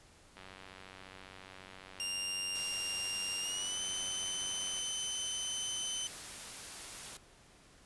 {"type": "click train", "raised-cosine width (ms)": 0.3, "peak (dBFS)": -34, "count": 419, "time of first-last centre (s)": [0.37, 4.789], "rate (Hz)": 94.6}
{"type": "tone with pitch glide", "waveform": "20% pulse", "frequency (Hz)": [2794, 3047], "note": ["F7", "G7"], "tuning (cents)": [0, -50], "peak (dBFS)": -30, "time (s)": [2, 6.07], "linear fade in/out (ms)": 0, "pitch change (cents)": 150, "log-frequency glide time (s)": [3.4, 3.8]}
{"type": "noise", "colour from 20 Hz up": "white", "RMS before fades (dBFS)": -46, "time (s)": [2.55, 7.17], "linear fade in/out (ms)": 2}
{"effects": ["pink hiss -61 dBFS RMS until 7.85 s", "resampled to 24000 Hz"]}